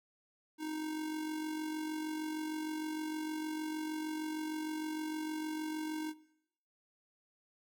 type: tone with amplitude modulation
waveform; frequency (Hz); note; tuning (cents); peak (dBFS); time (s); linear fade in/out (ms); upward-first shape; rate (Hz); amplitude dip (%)
square; 311.1; D#4; 0; -36; 0.58-6.14; 50; sine; 46.5; 45
effects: noise-tail reverb RT60 0.8 s tail -19 dB re dry